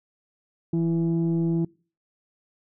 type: tone pair together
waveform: sine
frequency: 166 / 333.1 Hz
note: E3 / E4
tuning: +12 / +18 cents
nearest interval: octave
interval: 1206 cents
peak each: -21 / -23 dBFS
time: 0.73-1.65 s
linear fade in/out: 5 ms
effects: noise-tail reverb RT60 0.4 s tail -26 dB re dry + tanh soft clip ceiling -17 dBFS